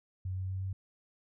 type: tone with pitch steps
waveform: sine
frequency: 93.1 / 93.86 / 94.62 / 95.39 Hz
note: F#2 / F#2 / F#2 / G2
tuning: +11 / +25 / +39 / -47 cents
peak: -33 dBFS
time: 0.25-0.73 s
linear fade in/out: 5 ms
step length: 120 ms
effects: none